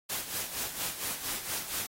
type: noise with tremolo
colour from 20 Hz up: white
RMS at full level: -33 dBFS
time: 0.09-1.87 s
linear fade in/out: 10 ms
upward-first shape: sine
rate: 4.3 Hz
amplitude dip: 65%
effects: AAC 48 kbps